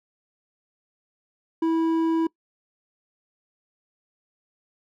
sine tone with hard clipping, 326.6 Hz, E4, 16 cents flat, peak -21 dBFS, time 1.62-2.27 s, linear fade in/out 5 ms, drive 6 dB, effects noise-tail reverb RT60 0.1 s tail -23 dB re dry

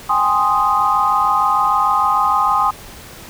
sine chord, Ab major seventh, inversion third, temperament equal, 784 / 830.6 / 1046.5 / 1244.5 Hz, G5 / Ab5 / C6 / Eb6, 0 / 0 / 0 / 0 cents, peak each -22 / -19 / -17 / -16 dBFS, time 0.09-2.71 s, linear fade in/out 10 ms, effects pink hiss -37 dBFS RMS until 3.29 s

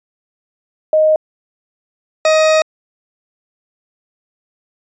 sine / 40% pulse tone pair in turn, 622.3 / 627.7 Hz, D#5 / D#5, 0 / +15 cents, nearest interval unison, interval 15 cents, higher second, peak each -8 dBFS, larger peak neither, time 0.93-1.16 / 2.25-2.62 s, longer second, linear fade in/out 2 ms, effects resampled to 16000 Hz

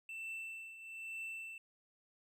triangle tone with tremolo, 2669 Hz, E7, 21 cents sharp, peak -39 dBFS, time 0.09-1.58 s, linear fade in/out 2 ms, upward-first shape triangle, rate 1.1 Hz, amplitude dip 70%, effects none

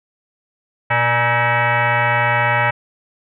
sine tone with frequency modulation, 477.2 Hz, A#4, 41 cents sharp, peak -13 dBFS, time 0.9-2.71 s, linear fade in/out 10 ms, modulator 357 Hz, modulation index 5.3, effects none

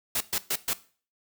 white noise bursts, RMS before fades -27 dBFS, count 4, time 0.15-0.734 s, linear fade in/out 5 ms, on 56 ms, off 120 ms, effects noise-tail reverb RT60 0.4 s tail -17 dB re dry

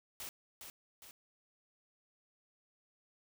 white noise with echo, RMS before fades -45 dBFS, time 0.2-0.29 s, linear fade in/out 0 ms, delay 410 ms, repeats 2, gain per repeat -5 dB, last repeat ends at 1.11 s, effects none

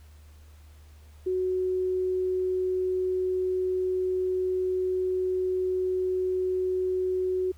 sine tone, 370 Hz, F#4, in tune, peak -24 dBFS, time 1.26-7.52 s, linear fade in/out 10 ms, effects added 75 Hz sine -48 dBFS peak until 7.57 s + pink hiss -61 dBFS RMS until 7.57 s

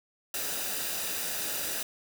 white noise with comb filter, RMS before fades -33 dBFS, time 0.34-1.83 s, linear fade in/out 2 ms, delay 0.92 ms, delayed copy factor -0.5, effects none

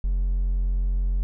triangle tone with hard clipping, 44.67 Hz, F1, 40 cents sharp, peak -21 dBFS, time 0.04-1.23 s, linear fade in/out 0 ms, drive 5 dB, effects none

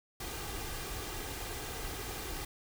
pink noise with comb filter, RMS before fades -40 dBFS, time 0.2-2.45 s, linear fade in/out 5 ms, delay 2.5 ms, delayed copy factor +0.5, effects none

